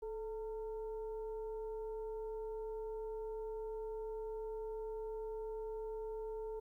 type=tone with frequency modulation; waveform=sine; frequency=435.7 Hz; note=A4; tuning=17 cents flat; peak=-40 dBFS; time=0.02-6.6 s; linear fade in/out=10 ms; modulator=470 Hz; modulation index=0.5; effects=13-bit